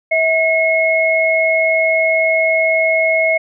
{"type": "tone pair together", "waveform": "sine", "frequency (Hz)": [647.3, 2171], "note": ["E5", "C#7"], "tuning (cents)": [-32, -37], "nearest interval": "octave + major sixth", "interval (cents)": 2095, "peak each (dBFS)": -14, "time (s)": [0.11, 3.38], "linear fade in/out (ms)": 10, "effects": []}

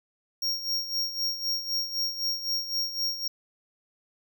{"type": "tone with tremolo", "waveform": "square", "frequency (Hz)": 5570, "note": "F8", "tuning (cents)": -5, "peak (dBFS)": -25, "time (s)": [0.42, 3.28], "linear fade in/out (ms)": 5, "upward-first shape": "sine", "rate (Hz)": 3.9, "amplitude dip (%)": 70, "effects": []}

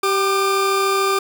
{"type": "tone pair together", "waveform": "40% pulse", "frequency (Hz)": [388.8, 1200], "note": ["G4", "D6"], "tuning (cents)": [-14, 37], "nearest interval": "octave + minor sixth", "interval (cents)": 1951, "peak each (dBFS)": -18, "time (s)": [0.03, 1.19], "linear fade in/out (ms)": 5, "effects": []}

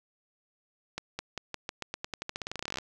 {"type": "accelerating click train", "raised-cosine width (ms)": 0.2, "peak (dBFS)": -17, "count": 26, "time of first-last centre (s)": [0.98, 2.785], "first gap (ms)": 210, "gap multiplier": 0.89, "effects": []}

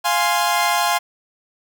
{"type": "chord", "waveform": "sawtooth", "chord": "F minor", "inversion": "none", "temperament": "equal", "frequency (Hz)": [698.5, 830.6, 1046.5], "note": ["F5", "Ab5", "C6"], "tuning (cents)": [0, 0, 0], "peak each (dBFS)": -17, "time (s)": [0.04, 0.99], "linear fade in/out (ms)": 20, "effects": []}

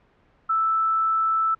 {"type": "tone", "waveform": "sine", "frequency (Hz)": 1318.5, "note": "E6", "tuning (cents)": 0, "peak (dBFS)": -18, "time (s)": [0.49, 1.55], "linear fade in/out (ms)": 10, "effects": ["pink hiss -60 dBFS RMS until 1.59 s", "low-pass 2000 Hz 12 dB/octave"]}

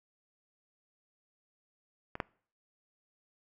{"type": "clicks", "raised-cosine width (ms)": 0.5, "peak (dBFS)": [-24, -16], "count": 2, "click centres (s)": [2.154, 2.202], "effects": ["noise-tail reverb RT60 0.5 s tail -24 dB re dry"]}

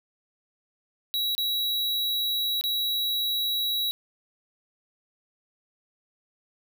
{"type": "tone with dropouts", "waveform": "square", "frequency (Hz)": 3882, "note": "B7", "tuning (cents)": -31, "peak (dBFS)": -25, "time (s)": [1.14, 3.91], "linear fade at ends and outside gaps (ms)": 0, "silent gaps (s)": [[1.35, 1.38], [2.611, 2.639]], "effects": []}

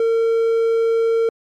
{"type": "tone", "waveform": "triangle", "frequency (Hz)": 455.9, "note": "A#4", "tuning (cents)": -39, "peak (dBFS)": -12, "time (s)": [0, 1.29], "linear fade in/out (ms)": 2, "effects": ["MP3 64 kbps"]}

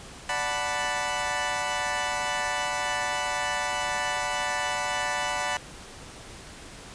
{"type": "chord", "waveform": "20% pulse", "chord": "B minor seventh", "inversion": "first", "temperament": "equal", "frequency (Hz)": [587.3, 740, 880, 987.8], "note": ["D5", "F#5", "A5", "B5"], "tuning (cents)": [0, 0, 0, 0], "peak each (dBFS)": [-29, -27, -28, -26], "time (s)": [0.29, 5.57], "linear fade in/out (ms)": 2, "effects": ["pink hiss -44 dBFS RMS until 6.94 s", "resampled to 22050 Hz"]}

